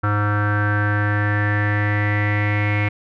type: tone with low-pass filter sweep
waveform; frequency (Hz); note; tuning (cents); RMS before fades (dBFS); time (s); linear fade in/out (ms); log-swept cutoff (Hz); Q
square; 103.83; G#2; 0; -19; 0.03-2.89; 10; 1400 to 2200; 8.8
effects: none